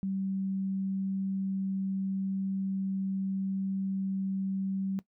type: tone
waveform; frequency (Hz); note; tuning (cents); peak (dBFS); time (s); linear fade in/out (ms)
sine; 192.8; G3; -28; -29; 0.03-4.99; 0
effects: noise-tail reverb RT60 0.1 s tail -18 dB re dry